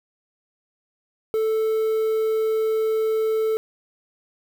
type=tone with quantisation; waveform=triangle; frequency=440 Hz; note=A4; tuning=in tune; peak=-17 dBFS; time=1.34-3.57 s; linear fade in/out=0 ms; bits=7; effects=none